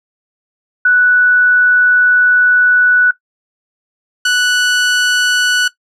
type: tone pair in turn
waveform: sine / sawtooth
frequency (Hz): 1480 / 1480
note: F#6 / F#6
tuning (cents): 0 / 0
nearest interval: unison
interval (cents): 0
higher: neither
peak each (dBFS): -6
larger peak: neither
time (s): 0.85-3.11 / 4.25-5.68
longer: first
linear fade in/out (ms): 5
effects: noise-tail reverb RT60 0.1 s tail -17 dB re dry + low-pass 8000 Hz 12 dB/octave